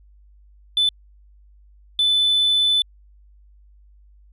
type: tone bursts at uneven times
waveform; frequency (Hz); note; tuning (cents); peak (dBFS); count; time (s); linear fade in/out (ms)
sine; 3505; A7; -7; -13; 2; 0.77-0.89 / 1.99-2.82; 2
effects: tanh soft clip ceiling -13 dBFS + added 50 Hz sine -48 dBFS peak until 4.32 s